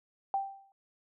sine tone with exponential decay, 784 Hz, G5, in tune, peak -25 dBFS, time 0.34-0.72 s, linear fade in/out 1 ms, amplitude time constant 81 ms, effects none

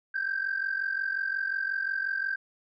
sine tone pair together, 1556.4 / 1602 Hz, G6 / G6, -13 / +37 cents, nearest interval unison, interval 50 cents, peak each -29 / -30 dBFS, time 0.14-2.36 s, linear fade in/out 10 ms, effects tanh soft clip ceiling -22 dBFS

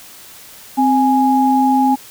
sine tone pair together, 261.7 / 831 Hz, C4 / G#5, 0 / +1 cents, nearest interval octave + minor sixth, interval 2001 cents, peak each -13 dBFS, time 0.77-1.96 s, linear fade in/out 20 ms, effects white hiss -39 dBFS RMS until 2.1 s

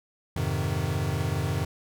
square chord, F minor seventh, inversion none, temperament equal, 87.31 / 103.83 / 130.81 / 155.56 Hz, F2 / Ab2 / C3 / Eb3, 0 / 0 / 0 / 0 cents, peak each -32 dBFS, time 0.36-1.65 s, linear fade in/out 5 ms, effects none

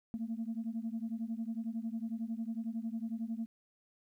sine beating tone pair, 222 / 233 Hz, A3 / A#3, +16 / -1 cents, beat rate 11 Hz, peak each -37 / -38 dBFS, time 0.14-3.46 s, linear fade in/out 0 ms, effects tanh soft clip ceiling -30 dBFS + 12-bit

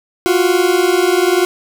40% pulse tone pair together, 348.8 / 369.3 Hz, F4 / F#4, -2 / -3 cents, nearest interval minor second, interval 99 cents, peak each -13 dBFS, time 0.26-1.45 s, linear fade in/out 0 ms, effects none

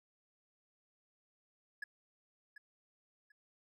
triangle tone with echo, 1693 Hz, G#6, 33 cents sharp, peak -37 dBFS, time 1.82-1.84 s, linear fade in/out 5 ms, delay 740 ms, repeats 2, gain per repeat -12 dB, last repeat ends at 3.32 s, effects none

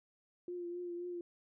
sine tone with vibrato, 350.7 Hz, F4, 7 cents sharp, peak -39 dBFS, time 0.48-1.21 s, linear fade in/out 2 ms, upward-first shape triangle, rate 3.8 Hz, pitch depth 32 cents each way, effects none

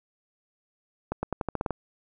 accelerating click train, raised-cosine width 1 ms, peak -14 dBFS, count 9, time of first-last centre 1.12-1.707 s, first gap 110 ms, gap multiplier 0.88, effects none

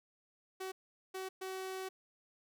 sawtooth tone bursts at uneven times, 377.8 Hz, F#4, 36 cents sharp, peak -36 dBFS, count 3, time 0.6-0.72 / 1.14-1.29 / 1.41-1.89 s, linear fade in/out 10 ms, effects none

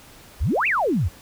sine exponential two-way sweep, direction up then down, 49 to 2794 to 67.7 Hz, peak -18 dBFS, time 0.4-1.09 s, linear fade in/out 20 ms, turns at 0.67 s, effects pink hiss -47 dBFS RMS until 1.21 s

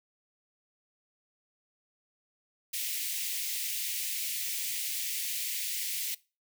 white high-pass noise, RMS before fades -34 dBFS, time 2.73-6.15 s, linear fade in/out 10 ms, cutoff 2000 Hz, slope 48 dB/octave, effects noise-tail reverb RT60 0.3 s tail -21 dB re dry

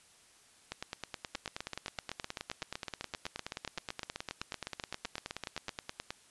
two click trains, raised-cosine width 0.2 ms, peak -20 / -20 dBFS, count 52 / 35, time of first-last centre 0.72-6.105 / 1.35-5.692 s, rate 9.47 / 7.83 Hz, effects white hiss -62 dBFS RMS until 6.3 s + resampled to 24000 Hz

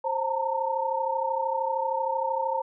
sine tone cluster, 530 / 892 / 925 Hz, C5 / A5 / A#5, +22 / +23 / -14 cents, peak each -29 dBFS, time 0.04-2.62 s, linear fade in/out 10 ms, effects none

